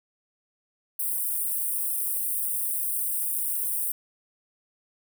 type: high-pass noise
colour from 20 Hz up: white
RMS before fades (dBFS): -28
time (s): 0.99-3.92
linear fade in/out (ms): 5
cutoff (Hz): 8500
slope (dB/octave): 96
effects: none